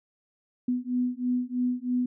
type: beating tone pair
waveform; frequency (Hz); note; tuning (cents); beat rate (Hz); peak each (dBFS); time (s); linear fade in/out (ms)
sine; 246.9 / 250; B3 / B3; 0 / +21; 3.1; -28; 0.68-2.06; 5
effects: none